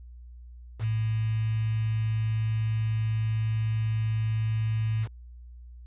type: tone with quantisation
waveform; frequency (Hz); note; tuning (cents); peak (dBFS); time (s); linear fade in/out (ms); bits
sine; 110.5; A2; +8; -24; 0.79-5.08; 50; 7
effects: added 60 Hz sine -43 dBFS peak until 5.86 s + resampled to 8000 Hz